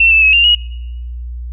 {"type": "tone with pitch steps", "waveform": "sine", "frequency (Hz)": [2696, 2635, 2569, 2784, 2895], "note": ["E7", "E7", "E7", "F7", "F#7"], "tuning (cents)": [38, -1, -45, -6, -38], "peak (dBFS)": -6, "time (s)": [0, 0.55], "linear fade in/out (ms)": 5, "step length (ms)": 110, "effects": ["noise-tail reverb RT60 1.0 s tail -25 dB re dry", "added 60 Hz sine -22 dBFS peak until 1.52 s"]}